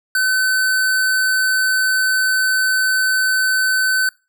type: tone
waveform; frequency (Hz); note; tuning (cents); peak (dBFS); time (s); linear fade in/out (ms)
square; 1521; F#6; +47; -15; 0.15-4.09; 2
effects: noise-tail reverb RT60 0.3 s tail -24 dB re dry